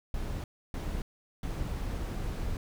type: noise bursts at uneven times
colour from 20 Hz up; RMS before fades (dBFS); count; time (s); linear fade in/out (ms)
brown; -34; 3; 0.14-0.44 / 0.74-1.02 / 1.43-2.57; 2
effects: none